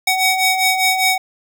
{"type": "ring-modulated tone", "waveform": "sawtooth", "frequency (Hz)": 1503, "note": "F#6", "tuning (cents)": 27, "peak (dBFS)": -7, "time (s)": [0.07, 1.18], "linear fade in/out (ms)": 5, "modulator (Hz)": 749, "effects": []}